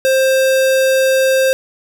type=tone; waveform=square; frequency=528 Hz; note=C5; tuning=16 cents sharp; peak=-11 dBFS; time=0.05-1.53 s; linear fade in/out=0 ms; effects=none